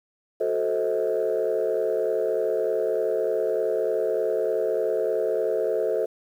sine chord, F# diminished seventh, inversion none, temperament equal with one note detuned, 370 / 440 / 523.3 / 637.9 Hz, F#4 / A4 / C5 / Eb5, 0 / 0 / 0 / +43 cents, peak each -29 / -24 / -27 / -27 dBFS, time 0.4-6.06 s, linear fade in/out 10 ms, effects tanh soft clip ceiling -15 dBFS + 9-bit

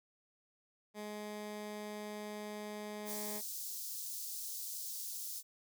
15% pulse tone, 210 Hz, G#3, 19 cents sharp, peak -36 dBFS, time 0.94-3.42 s, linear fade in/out 50 ms
white high-pass noise, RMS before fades -43 dBFS, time 3.05-5.43 s, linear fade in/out 50 ms, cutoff 4600 Hz, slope 24 dB/octave
effects none

